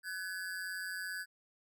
square ring-modulated tone, 1598 Hz, G6, 33 cents sharp, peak -36 dBFS, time 0.03-1.26 s, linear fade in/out 50 ms, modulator 91.2 Hz, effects none

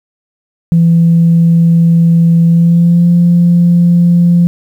sine tone with pitch glide, 167.5 to 173.01 Hz, E3 to F3, +28 to -16 cents, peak -3 dBFS, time 0.72-4.47 s, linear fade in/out 0 ms, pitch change +56 cents, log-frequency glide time 2.46-3.09 s, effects tanh soft clip ceiling 0 dBFS + 7-bit

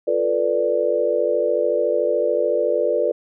sine chord, B half-diminished seventh, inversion second, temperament equal, 349.2 / 440 / 493.9 / 587.3 Hz, F4 / A4 / B4 / D5, 0 / 0 / 0 / 0 cents, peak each -26 / -23 / -21 / -21 dBFS, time 0.07-3.12 s, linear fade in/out 10 ms, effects none

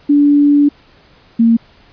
sine tone pair in turn, 289.1 / 229.5 Hz, D4 / A#3, -27 / -27 cents, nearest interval major third, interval 400 cents, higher first, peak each -6 dBFS, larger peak neither, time 0.09-0.69 / 1.39-1.57 s, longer first, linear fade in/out 10 ms, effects pink hiss -47 dBFS RMS until 1.92 s + resampled to 11025 Hz

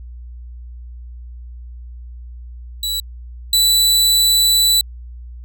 sawtooth tone pair in turn, 3938 / 3968 Hz, B7 / B7, -6 / +7 cents, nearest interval unison, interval 13 cents, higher second, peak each -16 / -8 dBFS, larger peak second, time 2.83-3 / 3.53-4.81 s, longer second, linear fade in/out 2 ms, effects added 60 Hz sine -31 dBFS peak until 5.44 s

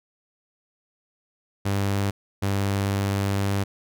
sawtooth tone pair in turn, 99.5 / 99.14 Hz, G2 / G2, +26 / +20 cents, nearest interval unison, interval 6 cents, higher first, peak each -18 dBFS, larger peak neither, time 1.65-2.11 / 2.42-3.64 s, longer second, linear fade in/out 10 ms, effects none

